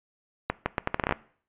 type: accelerating click train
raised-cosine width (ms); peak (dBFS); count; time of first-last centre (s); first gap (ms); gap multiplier
0.5; -9; 11; 0.5-1.124; 160; 0.76
effects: noise-tail reverb RT60 0.5 s tail -20 dB re dry + resampled to 8000 Hz